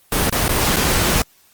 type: noise with dropouts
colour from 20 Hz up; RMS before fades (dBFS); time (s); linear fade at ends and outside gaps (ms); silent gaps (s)
pink; -17; 0.12-1.22; 2; 0.297-0.324 / 0.481-0.491 / 0.761-0.766
effects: white hiss -54 dBFS RMS until 1.53 s + Opus 24 kbps